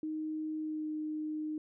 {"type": "tone with pitch glide", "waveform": "sine", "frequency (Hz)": [311.1, 307.5], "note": ["D#4", "D#4"], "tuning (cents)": [0, -20], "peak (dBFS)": -34, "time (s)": [0.03, 1.58], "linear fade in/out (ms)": 2, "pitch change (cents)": -20, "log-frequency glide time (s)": [0.59, 0.89], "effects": []}